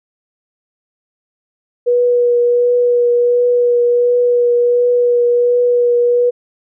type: tone with vibrato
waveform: sine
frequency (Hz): 484.5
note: B4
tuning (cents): -33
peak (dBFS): -9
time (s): 1.86-6.31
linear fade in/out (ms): 20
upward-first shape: triangle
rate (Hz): 1.4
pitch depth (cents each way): 16
effects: none